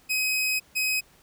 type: tone pair in turn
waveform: sawtooth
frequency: 2529 / 2529 Hz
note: D#7 / D#7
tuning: +28 / +28 cents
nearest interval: unison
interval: 0 cents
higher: neither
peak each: -20 dBFS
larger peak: neither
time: 0.09-0.6 / 0.75-1.01 s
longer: first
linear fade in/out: 20 ms
effects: pink hiss -58 dBFS RMS until 1.22 s